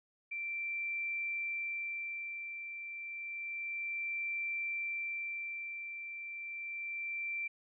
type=tone with tremolo; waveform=sine; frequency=2349 Hz; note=D7; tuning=in tune; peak=-34 dBFS; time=0.31-7.48 s; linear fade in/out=10 ms; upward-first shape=sine; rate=0.3 Hz; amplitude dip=55%; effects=none